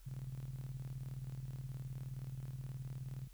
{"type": "tone with tremolo", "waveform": "sine", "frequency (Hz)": 130.81, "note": "C3", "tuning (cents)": 0, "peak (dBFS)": -40, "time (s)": [0.06, 3.28], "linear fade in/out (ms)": 10, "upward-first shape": "square", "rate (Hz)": 19, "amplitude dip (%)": 60, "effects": ["added 40 Hz sine -55 dBFS peak until 3.33 s", "white hiss -68 dBFS RMS until 3.33 s"]}